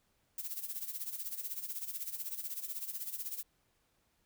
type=noise with tremolo; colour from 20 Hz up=violet; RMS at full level=-38 dBFS; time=0.38-3.43 s; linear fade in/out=2 ms; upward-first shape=sine; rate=16 Hz; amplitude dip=75%; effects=pink hiss -75 dBFS RMS until 4.25 s